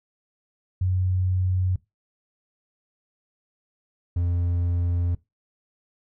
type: tone pair in turn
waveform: sine / triangle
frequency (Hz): 92.3 / 87.12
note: F#2 / F2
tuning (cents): -4 / -4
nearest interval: minor second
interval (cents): 100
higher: first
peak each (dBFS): -20 / -19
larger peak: second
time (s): 0.81-1.76 / 4.16-5.15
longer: second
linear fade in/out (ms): 5
effects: noise-tail reverb RT60 0.2 s tail -20 dB re dry